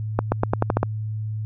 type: accelerating click train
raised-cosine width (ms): 1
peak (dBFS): -4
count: 8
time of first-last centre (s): 0.19-0.831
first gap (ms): 130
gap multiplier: 0.88
effects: added 108 Hz sine -25 dBFS peak until 1.45 s